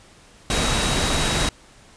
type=tone in noise; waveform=sine; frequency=3829 Hz; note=A#7; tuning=46 cents sharp; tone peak=-29 dBFS; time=0.5-1.49 s; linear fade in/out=2 ms; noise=pink; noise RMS=-21 dBFS; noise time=0.5-1.49 s; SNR=-11 dB; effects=pink hiss -50 dBFS RMS until 1.96 s + resampled to 22050 Hz